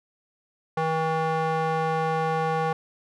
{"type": "tone with band-pass filter", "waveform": "square", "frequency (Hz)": 160.3, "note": "E3", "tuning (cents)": -48, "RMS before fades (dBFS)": -25, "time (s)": [0.77, 2.73], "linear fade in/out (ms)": 5, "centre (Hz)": 840, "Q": 1.4, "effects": []}